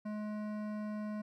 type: tone with hard clipping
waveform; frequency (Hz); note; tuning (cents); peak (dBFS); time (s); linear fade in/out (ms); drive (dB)
triangle; 211.5; G#3; +32; -39; 0.05-1.22; 10; 18
effects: none